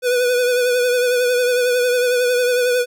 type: tone with vibrato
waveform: square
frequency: 493.9 Hz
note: B4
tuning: in tune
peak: -15 dBFS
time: 0.02-2.86 s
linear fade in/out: 50 ms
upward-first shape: triangle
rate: 11 Hz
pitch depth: 43 cents each way
effects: none